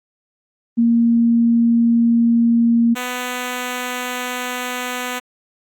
sine / 5% pulse tone pair in turn, 233.1 / 249.1 Hz, A#3 / B3, 0 / +15 cents, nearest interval minor second, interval 115 cents, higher second, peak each -11 dBFS, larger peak neither, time 0.77-2.95 / 2.95-5.2 s, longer second, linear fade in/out 20 ms, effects Opus 32 kbps

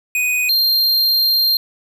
square tone pair in turn, 2490 / 4188 Hz, D#7 / C8, +1 / +1 cents, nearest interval major sixth, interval 900 cents, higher second, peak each -16 / -13 dBFS, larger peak second, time 0.15-0.49 / 0.49-1.57 s, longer second, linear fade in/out 2 ms, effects none

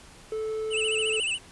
triangle tone, 437 Hz, A4, 12 cents flat, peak -26 dBFS, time 0.32-1.2 s, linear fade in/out 2 ms
square tone with vibrato, 2794 Hz, F7, in tune, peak -26 dBFS, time 0.7-1.39 s, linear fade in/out 50 ms, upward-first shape sine, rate 14 Hz, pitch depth 130 cents each way
effects pink hiss -50 dBFS RMS until 1.51 s + resampled to 24000 Hz

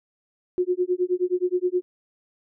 sine tone with tremolo, 361.5 Hz, F#4, 40 cents flat, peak -17 dBFS, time 0.58-1.82 s, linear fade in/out 0 ms, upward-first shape sine, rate 9.5 Hz, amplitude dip 100%, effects none

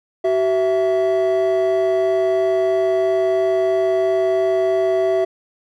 triangle tone pair together, 379 / 660 Hz, F#4 / E5, +42 / +2 cents, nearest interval minor seventh, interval 960 cents, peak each -15 dBFS, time 0.24-5.25 s, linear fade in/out 10 ms, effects tanh soft clip ceiling -7 dBFS

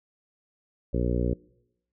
harmonic tone, 60.1 Hz, B1, 46 cents flat, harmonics 1 / 2 / 3 / 4 / 5 / 6 / 7 / 8 / 9, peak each -27 / -30 / -32 / -33 / -34 / -35 / -35 / -36 / -37 dBFS, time 0.93-1.34 s, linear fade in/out 10 ms, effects noise-tail reverb RT60 0.9 s tail -25 dB re dry

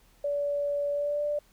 sine tone with pitch glide, 575 to 588.4 Hz, D5 to D5, -37 to +3 cents, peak -26 dBFS, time 0.24-1.39 s, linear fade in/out 5 ms, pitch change +40 cents, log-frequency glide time 0.91-1.23 s, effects added 40 Hz sine -61 dBFS peak until 1.52 s + pink hiss -63 dBFS RMS until 1.52 s

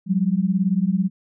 sine beating tone pair, 180 / 198 Hz, F#3 / G3, -47 / +18 cents, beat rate 18 Hz, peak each -20 dBFS, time 0.06-1.1 s, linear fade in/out 50 ms, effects none

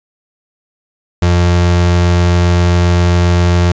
35% pulse tone, 87.5 Hz, F2, 4 cents sharp, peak -6 dBFS, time 1.22-3.72 s, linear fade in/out 5 ms, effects resampled to 16000 Hz

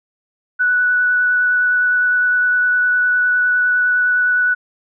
sine tone with vibrato, 1480 Hz, F#6, in tune, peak -12 dBFS, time 0.59-4.55 s, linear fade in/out 20 ms, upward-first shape sine, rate 9.8 Hz, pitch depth 10 cents each way, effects none

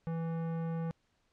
sine tone with tanh clipping, 164.81 Hz, E3, in tune, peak -35 dBFS, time 0.07-0.91 s, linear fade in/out 0 ms, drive 16 dB, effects pink hiss -75 dBFS RMS until 1.32 s + low-pass 6000 Hz 12 dB/octave

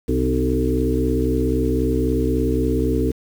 harmonic tone with a mistuned harmonic, 63.8 Hz, C2, 43 cents flat, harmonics 1 / 2 / 4 / 5 / 6 / 7, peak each -22 / -26 / -23 / -24 / -26 / -24 dBFS, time 0.08-3.12 s, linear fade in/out 10 ms, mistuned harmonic 5, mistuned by -38 cents, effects 7-bit

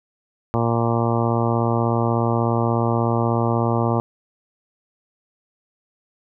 harmonic tone, 116.54 Hz, A#2, in tune, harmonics 1 / 2 / 3 / 4 / 5 / 6 / 7 / 8 / 9 / 10, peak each -21 / -24 / -26 / -27 / -28 / -29 / -29 / -30 / -31 / -31 dBFS, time 0.54-4 s, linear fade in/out 0 ms, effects none

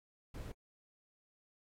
brown noise, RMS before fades -45 dBFS, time 0.34-0.52 s, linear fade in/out 5 ms, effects AAC 48 kbps

